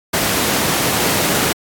pink high-pass noise, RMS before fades -17 dBFS, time 0.13-1.53 s, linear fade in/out 10 ms, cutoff 140 Hz, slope 12 dB/octave, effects AAC 64 kbps

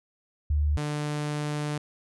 sine / sawtooth tone pair in turn, 74.2 / 148.68 Hz, D2 / D3, +18 / +22 cents, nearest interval octave, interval 1204 cents, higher second, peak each -21 / -24 dBFS, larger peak first, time 0.5-0.77 / 0.77-1.78 s, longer second, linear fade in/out 5 ms, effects resampled to 24000 Hz

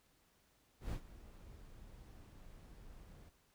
brown noise with ADSR envelope, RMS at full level -39 dBFS, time 0.8-3.3 s, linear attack 120 ms, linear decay 84 ms, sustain -17 dB, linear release 19 ms, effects pink hiss -73 dBFS RMS until 3.54 s

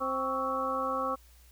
harmonic tone with a mistuned harmonic, 262.7 Hz, C4, 7 cents sharp, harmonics 1 / 2 / 3 / 4 / 5, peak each -39 / -34 / -40 / -32 / -35 dBFS, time 0-1.16 s, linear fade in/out 20 ms, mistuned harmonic 4, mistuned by +100 cents, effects added 60 Hz sine -55 dBFS peak until 1.51 s + white hiss -62 dBFS RMS until 1.51 s

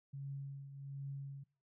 sine tone with tremolo, 138.59 Hz, C#3, in tune, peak -40 dBFS, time 0.13-1.44 s, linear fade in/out 10 ms, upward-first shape triangle, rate 1.3 Hz, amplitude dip 65%, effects noise-tail reverb RT60 0.4 s tail -24 dB re dry

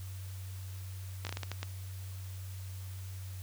slowing click train, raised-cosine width 0.2 ms, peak -20 dBFS, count 8, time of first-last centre 1.25-1.63 s, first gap 18 ms, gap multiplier 1.36, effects added 94 Hz sine -40 dBFS peak until 3.42 s + white hiss -54 dBFS RMS until 3.42 s

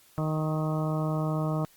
harmonic tone with a mistuned harmonic, 155.56 Hz, D#3, in tune, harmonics 1 / 2 / 3 / 4 / 5 / 6 / 7 / 8, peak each -27 / -34 / -39 / -35 / -41 / -44 / -40 / -41 dBFS, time 0.18-1.65 s, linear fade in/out 0 ms, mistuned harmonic 8, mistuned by +19 cents, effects white hiss -59 dBFS RMS until 1.76 s + Opus 48 kbps

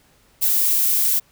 violet noise, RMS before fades -18 dBFS, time 0.41-1.2 s, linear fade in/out 20 ms, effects pink hiss -57 dBFS RMS until 1.31 s

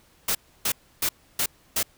white noise bursts, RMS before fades -24 dBFS, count 5, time 0.28-1.83 s, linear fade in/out 5 ms, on 70 ms, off 300 ms, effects pink hiss -59 dBFS RMS until 1.97 s

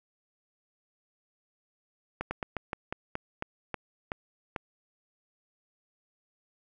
slowing click train, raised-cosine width 0.5 ms, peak -17 dBFS, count 11, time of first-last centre 2.21-4.562 s, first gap 100 ms, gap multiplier 1.18, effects none

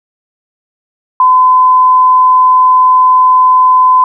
sine tone, 1017 Hz, C6, 50 cents flat, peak -3 dBFS, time 1.2-4.04 s, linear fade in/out 2 ms, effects none

